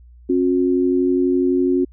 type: tone pair together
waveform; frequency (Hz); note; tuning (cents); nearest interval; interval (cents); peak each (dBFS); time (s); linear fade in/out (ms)
sine; 269.6 / 361.6; C#4 / F#4; -48 / -40; perfect fourth; 508; -17; 0.29-1.85; 10
effects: added 60 Hz sine -42 dBFS peak until 1.92 s